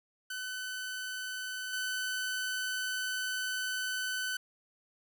sawtooth tone with level steps, 1510 Hz, F#6, 35 cents sharp, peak -33 / -29 dBFS, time 0.3-4.37 s, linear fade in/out 5 ms, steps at 1.73 s, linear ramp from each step 2 ms, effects none

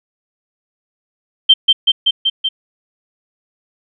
sine tone with echo, 3136 Hz, G7, in tune, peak -3 dBFS, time 1.49-1.54 s, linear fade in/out 10 ms, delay 190 ms, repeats 5, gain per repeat -2 dB, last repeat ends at 2.49 s, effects none

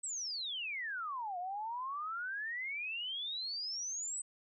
sine exponential two-way sweep, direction down then up, 8200 to 698.5 to 8200 Hz, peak -37 dBFS, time 0.03-4.22 s, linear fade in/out 10 ms, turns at 1.38 s, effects none

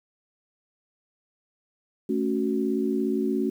sine chord, F# minor, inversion first, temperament equal, 220 / 277.2 / 370 Hz, A3 / C#4 / F#4, 0 / 0 / 0 cents, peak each -27 dBFS, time 2.09-3.5 s, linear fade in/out 5 ms, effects 9-bit

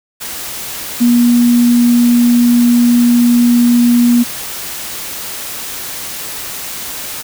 sine tone in noise, 240 Hz, B3, 49 cents flat, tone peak -6 dBFS, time 1-4.24 s, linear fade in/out 20 ms, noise white, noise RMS -24 dBFS, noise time 0.2-7.23 s, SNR +15 dB, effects none

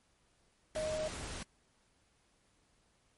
sine tone in noise, 622.3 Hz, D#5, in tune, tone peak -34 dBFS, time 0.76-1.08 s, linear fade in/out 2 ms, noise pink, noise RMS -43 dBFS, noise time 0.75-1.43 s, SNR +6 dB, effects pink hiss -72 dBFS RMS until 3.17 s + MP3 48 kbps

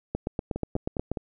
two click trains, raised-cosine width 2 ms, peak -17 / -14 dBFS, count 4 / 9, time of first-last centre 0.56-1.172 / 0.15-1.116 s, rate 4.9 / 8.28 Hz, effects none

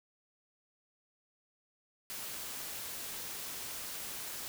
white noise, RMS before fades -42 dBFS, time 2.1-4.48 s, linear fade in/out 0 ms, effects none

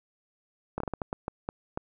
slowing click train, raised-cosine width 1 ms, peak -17 dBFS, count 10, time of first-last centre 0.78-1.775 s, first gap 23 ms, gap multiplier 1.37, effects none

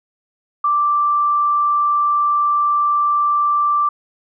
sine tone, 1174 Hz, D6, 1 cent flat, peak -13 dBFS, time 0.64-3.89 s, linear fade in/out 5 ms, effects none

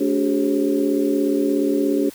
sine tone cluster, 218.1 / 286.6 / 376.3 / 413.3 / 538 Hz, A3 / D4 / F#4 / G#4 / C5, -15 / -42 / +29 / -8 / +48 cents, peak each -28 / -19 / -23 / -24 / -28 dBFS, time 0-2.1 s, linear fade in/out 10 ms, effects white hiss -43 dBFS RMS until 2.14 s

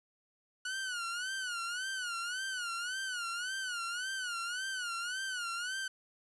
sawtooth tone with vibrato, 1463 Hz, F#6, 20 cents flat, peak -32 dBFS, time 0.65-5.88 s, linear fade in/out 5 ms, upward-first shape sine, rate 1.8 Hz, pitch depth 120 cents each way, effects resampled to 24000 Hz + 10-bit

